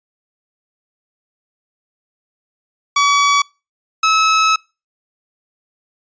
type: tone pair in turn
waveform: sawtooth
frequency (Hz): 1138 / 1293.8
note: C#6 / E6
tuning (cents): +45 / -33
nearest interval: major second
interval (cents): 222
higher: second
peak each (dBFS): -7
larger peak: neither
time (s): 2.96-3.42 / 4.03-4.56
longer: second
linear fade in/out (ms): 5
effects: noise-tail reverb RT60 0.3 s tail -26 dB re dry + resampled to 16000 Hz